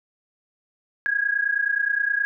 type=tone pair together; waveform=sine; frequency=1631.7 / 1661.2 Hz; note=G#6 / G#6; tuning=-31 / 0 cents; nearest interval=unison; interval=31 cents; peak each=-23 / -23 dBFS; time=1.06-2.25 s; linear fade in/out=0 ms; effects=none